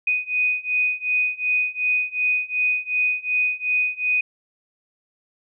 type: beating tone pair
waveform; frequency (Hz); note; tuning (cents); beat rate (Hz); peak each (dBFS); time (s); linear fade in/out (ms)
sine; 2489 / 2491.7; D#7 / D#7; 0 / +2; 2.7; -23 / -22; 0.07-4.21; 5
effects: none